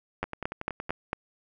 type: two click trains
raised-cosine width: 0.5 ms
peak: -19 / -13 dBFS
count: 8 / 5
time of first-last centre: 0.24-0.894 / 0.23-1.131 s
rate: 10.7 / 4.44 Hz
effects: none